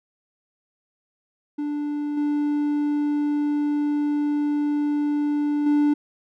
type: tone with level steps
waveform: triangle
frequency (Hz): 293.7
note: D4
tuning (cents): 0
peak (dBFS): -22 / -18 / -14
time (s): 1.58-5.94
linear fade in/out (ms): 10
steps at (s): 2.17 / 5.66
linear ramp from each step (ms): 5
effects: none